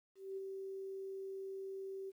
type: tone with ADSR envelope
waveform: sine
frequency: 386.5 Hz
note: G4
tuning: 24 cents flat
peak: -39 dBFS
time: 0.15-2.12 s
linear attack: 220 ms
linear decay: 20 ms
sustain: -3 dB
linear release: 32 ms
effects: 12-bit